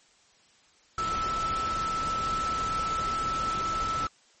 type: tone in noise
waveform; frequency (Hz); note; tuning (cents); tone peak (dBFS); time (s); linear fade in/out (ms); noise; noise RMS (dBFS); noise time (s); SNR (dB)
sine; 1318.5; E6; 0; -27; 0.98-4.07; 2; pink; -36; 0.98-4.07; +6
effects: white hiss -61 dBFS RMS until 4.4 s + MP3 32 kbps